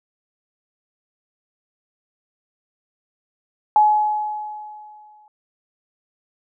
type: tone with exponential decay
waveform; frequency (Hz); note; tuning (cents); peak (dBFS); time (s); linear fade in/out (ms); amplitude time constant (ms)
sine; 847; G#5; +34; -9; 3.76-5.28; 1; 330
effects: none